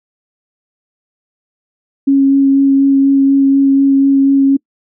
sine tone with vibrato, 274.2 Hz, C#4, 19 cents flat, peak -6 dBFS, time 2.07-4.57 s, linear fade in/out 10 ms, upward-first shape sine, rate 4.1 Hz, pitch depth 10 cents each way, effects noise-tail reverb RT60 0.1 s tail -26 dB re dry

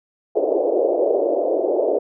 white band-pass noise, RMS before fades -19 dBFS, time 0.35-1.99 s, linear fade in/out 10 ms, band 340 to 630 Hz, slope 48 dB/octave, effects none

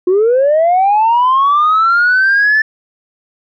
sine linear sweep, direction up, 351 to 1764 Hz, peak -6 dBFS, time 0.07-2.62 s, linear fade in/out 5 ms, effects tanh soft clip ceiling -5 dBFS

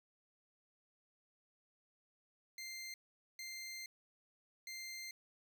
20% pulse tone bursts at uneven times, 2093 Hz, C7, in tune, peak -40 dBFS, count 3, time 2.58-2.94 / 3.39-3.86 / 4.67-5.11 s, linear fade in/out 2 ms, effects 13-bit

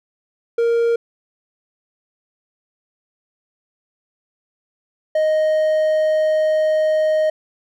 triangle tone pair in turn, 466.2 / 622.3 Hz, A#4 / D#5, 0 / 0 cents, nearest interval perfect fourth, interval 500 cents, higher second, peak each -12 dBFS, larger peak neither, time 0.58-0.96 / 5.15-7.3 s, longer second, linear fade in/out 5 ms, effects none

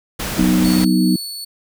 pink noise, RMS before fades -24 dBFS, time 0.19-0.85 s, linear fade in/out 10 ms
sine chord, B major, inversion second, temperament equal, 185 / 246.9 / 311.1 Hz, F#3 / B3 / D#4, 0 / 0 / 0 cents, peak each -15 / -17 / -17 dBFS, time 0.38-1.16 s, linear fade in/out 5 ms
sawtooth tone with tremolo, 4435 Hz, C#8, in tune, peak -22 dBFS, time 0.64-1.45 s, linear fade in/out 10 ms, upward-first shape sine, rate 2.4 Hz, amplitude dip 25%
effects none

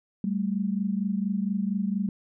sine tone pair together, 194.2 / 218.5 Hz, G3 / A3, -16 / -12 cents, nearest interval major second, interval 204 cents, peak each -26 / -29 dBFS, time 0.24-2.09 s, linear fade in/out 2 ms, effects none

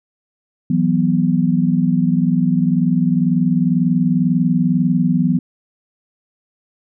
sine chord, E suspended second, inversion none, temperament equal, 164.81 / 185 / 246.9 Hz, E3 / F#3 / B3, 0 / 0 / 0 cents, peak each -17 dBFS, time 0.7-5.39 s, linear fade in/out 5 ms, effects none

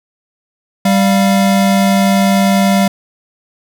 square tone pair together, 196 / 698.5 Hz, G3 / F5, 0 / 0 cents, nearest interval octave + minor seventh, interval 2200 cents, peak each -10 / -17 dBFS, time 0.85-2.88 s, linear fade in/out 5 ms, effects none

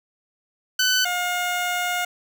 15% pulse tone pair in turn, 1506 / 714 Hz, F#6 / F5, +30 / +38 cents, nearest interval octave + minor second, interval 1292 cents, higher first, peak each -11 / -16 dBFS, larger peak first, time 0.79-1.05 / 1.05-2.05 s, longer second, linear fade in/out 5 ms, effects none

